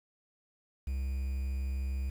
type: tone with quantisation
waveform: triangle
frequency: 66.5 Hz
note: C2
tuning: 29 cents sharp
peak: -29 dBFS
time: 0.87-2.1 s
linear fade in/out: 5 ms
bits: 9
effects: none